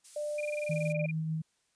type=noise; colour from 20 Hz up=violet; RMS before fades=-45 dBFS; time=0.04-0.93 s; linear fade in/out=10 ms
type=tone; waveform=sine; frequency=595 Hz; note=D5; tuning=22 cents sharp; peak=-32 dBFS; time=0.16-1.06 s; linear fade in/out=5 ms
type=tone bursts; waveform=sine; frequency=2402 Hz; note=D7; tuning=38 cents sharp; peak=-36 dBFS; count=16; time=0.38-1.112 s; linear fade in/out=5 ms; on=27 ms; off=20 ms
type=tone with tremolo; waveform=sine; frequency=158.8 Hz; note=D#3; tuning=36 cents sharp; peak=-29 dBFS; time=0.69-1.42 s; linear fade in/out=10 ms; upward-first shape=triangle; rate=6.7 Hz; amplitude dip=30%
effects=white hiss -74 dBFS RMS until 1.75 s + resampled to 22050 Hz